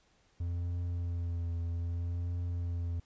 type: tone with vibrato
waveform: triangle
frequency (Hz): 86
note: F2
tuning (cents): -26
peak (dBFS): -30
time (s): 0.4-3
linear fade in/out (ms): 5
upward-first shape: triangle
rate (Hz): 0.63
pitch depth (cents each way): 31
effects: pink hiss -69 dBFS RMS until 3.05 s + resampled to 16000 Hz